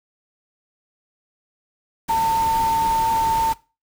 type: tone in noise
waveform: sine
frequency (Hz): 901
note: A5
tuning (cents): +41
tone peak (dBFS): -16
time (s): 2.09-3.53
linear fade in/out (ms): 10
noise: pink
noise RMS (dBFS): -31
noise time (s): 2.08-3.54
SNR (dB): +12
effects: noise-tail reverb RT60 0.3 s tail -20 dB re dry